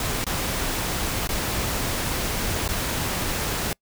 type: noise with dropouts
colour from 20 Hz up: pink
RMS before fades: -26 dBFS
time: 0-3.73 s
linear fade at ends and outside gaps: 2 ms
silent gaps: 0.243-0.266 / 1.274-1.29 / 2.679-2.688 s
effects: noise-tail reverb RT60 0.1 s tail -26 dB re dry